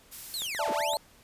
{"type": "noise", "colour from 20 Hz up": "blue", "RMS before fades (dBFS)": -41, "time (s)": [0.11, 0.48], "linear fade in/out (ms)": 20}
{"type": "linear two-way sweep", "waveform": "sawtooth", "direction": "down then up", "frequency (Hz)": [4415, 185, 4415], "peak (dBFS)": -29, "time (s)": [0.34, 0.97], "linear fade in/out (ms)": 0, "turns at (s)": 0.71}
{"type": "click train", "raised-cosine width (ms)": 0.5, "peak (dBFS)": -27, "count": 5, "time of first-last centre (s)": [0.42, 0.935], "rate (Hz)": 7.77}
{"type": "chord", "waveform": "sine", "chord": "D suspended second", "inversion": "none", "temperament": "equal with one note detuned", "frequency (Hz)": [587.3, 663.8, 880], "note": ["D5", "E5", "A5"], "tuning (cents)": [0, 12, 0], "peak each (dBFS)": [-32, -33, -30], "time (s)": [0.59, 0.97], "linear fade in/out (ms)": 2}
{"effects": ["pink hiss -58 dBFS RMS until 1.23 s", "resampled to 32000 Hz"]}